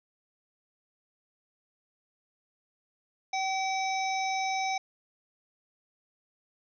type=harmonic tone; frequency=765 Hz; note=G5; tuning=42 cents flat; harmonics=1 / 3 / 5 / 7 / 8; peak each=-29 / -34 / -41 / -41 / -42 dBFS; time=3.33-4.78 s; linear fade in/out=5 ms; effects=none